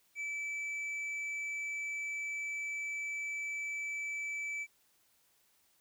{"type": "tone with hard clipping", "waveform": "sine", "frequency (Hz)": 2310, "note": "D7", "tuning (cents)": -29, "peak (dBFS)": -37, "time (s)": [0.15, 4.67], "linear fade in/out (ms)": 50, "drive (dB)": 4, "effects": ["white hiss -71 dBFS RMS until 5.8 s"]}